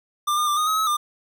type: tone with pitch steps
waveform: square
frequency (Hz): 1191 / 1213 / 1183 / 1236 / 1274 / 1287 / 1199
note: D6 / D#6 / D6 / D#6 / D#6 / E6 / D6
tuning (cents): +24 / -44 / +12 / -12 / +41 / -42 / +36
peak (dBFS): -20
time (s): 0.27-0.97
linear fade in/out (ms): 10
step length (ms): 100
effects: none